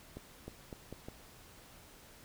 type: accelerating click train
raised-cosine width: 2 ms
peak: -30 dBFS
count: 5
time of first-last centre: 0.17-1.085 s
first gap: 310 ms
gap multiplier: 0.8
effects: pink hiss -57 dBFS RMS until 2.24 s